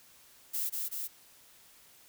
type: noise with echo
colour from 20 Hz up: violet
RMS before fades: -33 dBFS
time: 0.53-0.7 s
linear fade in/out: 20 ms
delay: 190 ms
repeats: 2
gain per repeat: -2 dB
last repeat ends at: 1.08 s
effects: white hiss -59 dBFS RMS until 2.08 s